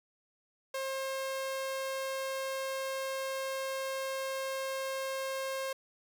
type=tone; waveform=sawtooth; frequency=534 Hz; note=C5; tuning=35 cents sharp; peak=-30 dBFS; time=0.74-5.73 s; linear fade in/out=5 ms; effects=none